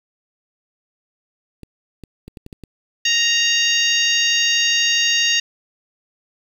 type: clicks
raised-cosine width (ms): 3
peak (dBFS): -23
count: 7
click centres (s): 1.633 / 2.037 / 2.28 / 2.372 / 2.464 / 2.528 / 2.637
type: harmonic tone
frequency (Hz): 932.3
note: A#5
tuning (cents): 0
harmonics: 2 / 3 / 4 / 5 / 6 / 7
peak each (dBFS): -22 / -18 / -22 / -24 / -26 / -24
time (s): 3.05-5.4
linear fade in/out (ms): 5
effects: 7-bit